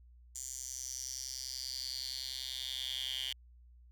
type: tone with high-pass filter sweep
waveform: 10% pulse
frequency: 130.5 Hz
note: C3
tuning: 4 cents flat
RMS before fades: -41 dBFS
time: 0.35-3.33 s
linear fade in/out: 5 ms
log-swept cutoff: 7000 to 3000 Hz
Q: 6.2
effects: added 60 Hz sine -56 dBFS peak until 3.91 s